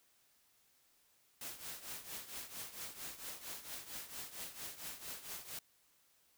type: noise with tremolo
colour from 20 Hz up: white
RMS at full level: -44 dBFS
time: 1.41-5.59 s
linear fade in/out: 2 ms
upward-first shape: triangle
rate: 4.4 Hz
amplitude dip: 80%
effects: white hiss -72 dBFS RMS until 6.37 s